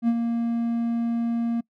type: tone with ADSR envelope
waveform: triangle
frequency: 233.1 Hz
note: A#3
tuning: in tune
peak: -14 dBFS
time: 0.02-1.61 s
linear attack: 61 ms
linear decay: 53 ms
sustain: -6 dB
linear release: 10 ms
effects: noise-tail reverb RT60 0.1 s tail -24 dB re dry